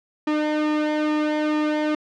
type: tone with flanger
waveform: sawtooth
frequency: 303.6 Hz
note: D#4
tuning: 42 cents flat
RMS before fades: -22 dBFS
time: 0.27-1.95 s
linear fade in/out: 5 ms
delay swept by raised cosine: 1.9 to 2.56 ms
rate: 2.3 Hz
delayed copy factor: -0.7
effects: low-pass 3000 Hz 12 dB/octave